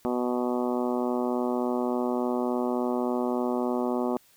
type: harmonic tone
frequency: 123.47 Hz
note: B2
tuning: in tune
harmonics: 2 / 3 / 4 / 5 / 6 / 7 / 8 / 9 / 10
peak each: -28 / -30 / -34 / -34 / -37 / -37 / -42 / -40 / -45 dBFS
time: 0.05-4.17 s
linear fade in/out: 0 ms
effects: white hiss -60 dBFS RMS until 4.36 s